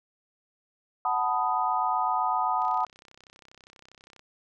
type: chord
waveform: sine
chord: B dominant seventh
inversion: second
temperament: equal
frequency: 740 / 880 / 987.8 / 1244.5 Hz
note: F#5 / A5 / B5 / D#6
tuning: 0 / 0 / 0 / 0 cents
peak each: -29 dBFS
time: 1.05-2.85 s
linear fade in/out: 2 ms
type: click train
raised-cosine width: 0.2 ms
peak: -34 dBFS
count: 52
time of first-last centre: 2.62-4.194 s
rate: 32.4 Hz
effects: none